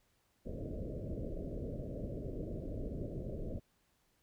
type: low-pass noise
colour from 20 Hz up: pink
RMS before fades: -41 dBFS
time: 0.45-3.6 s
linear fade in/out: 20 ms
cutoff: 630 Hz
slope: 96 dB/octave
effects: pink hiss -75 dBFS RMS until 4.22 s